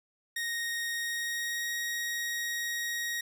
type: tone with pitch glide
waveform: sawtooth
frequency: 1864.7 to 1884.2 Hz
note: A#6 to A#6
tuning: 0 to +18 cents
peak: -28 dBFS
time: 0.36-3.21 s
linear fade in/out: 5 ms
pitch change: +18 cents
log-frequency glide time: 0.92-1.72 s
effects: none